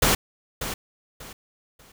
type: noise with echo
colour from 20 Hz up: pink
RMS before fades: -19 dBFS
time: 0.02-0.15 s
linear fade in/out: 5 ms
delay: 590 ms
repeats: 3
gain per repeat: -11 dB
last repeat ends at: 1.92 s
effects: none